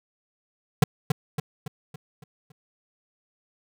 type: tone with echo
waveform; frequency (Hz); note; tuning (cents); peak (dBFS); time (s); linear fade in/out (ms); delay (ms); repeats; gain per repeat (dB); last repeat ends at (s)
square; 150; D3; +37; -13; 0.82-0.84; 5; 280; 6; -6; 2.52
effects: none